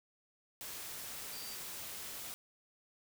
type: tone in noise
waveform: sine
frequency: 4699 Hz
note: D8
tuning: in tune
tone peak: -49 dBFS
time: 1.33-1.55 s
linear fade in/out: 0 ms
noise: white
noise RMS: -45 dBFS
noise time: 0.61-2.34 s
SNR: -7 dB
effects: none